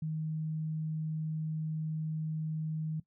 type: tone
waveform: sine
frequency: 156.9 Hz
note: D#3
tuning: 15 cents sharp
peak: -32 dBFS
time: 0.02-3 s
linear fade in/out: 5 ms
effects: noise-tail reverb RT60 0.1 s tail -18 dB re dry